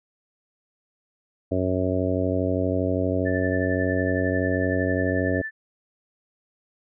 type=harmonic tone; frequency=92.5 Hz; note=F#2; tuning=in tune; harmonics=1 / 2 / 3 / 4 / 5 / 6 / 7; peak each=-27 / -32 / -26 / -31 / -30 / -29 / -30 dBFS; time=1.51-5.42 s; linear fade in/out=10 ms
type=tone with tremolo; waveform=sine; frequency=1760 Hz; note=A6; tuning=in tune; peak=-27 dBFS; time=3.25-5.51 s; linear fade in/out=20 ms; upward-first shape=triangle; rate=11 Hz; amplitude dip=70%
effects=none